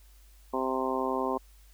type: harmonic tone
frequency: 130.81 Hz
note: C3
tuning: in tune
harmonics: 2 / 3 / 4 / 5 / 6 / 7 / 8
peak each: -34 / -33 / -35 / -37 / -38 / -35 / -34 dBFS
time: 0.53-1.38 s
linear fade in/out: 10 ms
effects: added 50 Hz sine -53 dBFS peak until 1.73 s + white hiss -63 dBFS RMS until 1.73 s